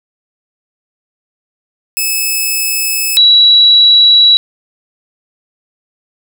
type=tone pair in turn; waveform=5% pulse / sine; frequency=2596 / 3910 Hz; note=E7 / B7; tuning=-27 / -18 cents; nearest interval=perfect fifth; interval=709 cents; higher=second; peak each=-3 dBFS; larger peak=neither; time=1.97-3.17 / 3.17-4.37 s; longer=neither; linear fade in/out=0 ms; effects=none